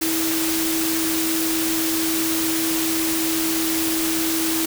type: tone in noise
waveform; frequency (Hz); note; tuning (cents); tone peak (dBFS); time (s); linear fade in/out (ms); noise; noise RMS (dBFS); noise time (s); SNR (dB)
sine; 324.4; E4; -28; -22; 0.01-4.66; 10; white; -24; 0.01-4.66; -1
effects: none